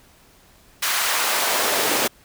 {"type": "noise with high-pass filter sweep", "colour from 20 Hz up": "pink", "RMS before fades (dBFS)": -21, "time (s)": [0.82, 2.08], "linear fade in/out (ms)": 10, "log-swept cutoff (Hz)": [1400, 330], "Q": 1, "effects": ["pink hiss -53 dBFS RMS until 2.24 s"]}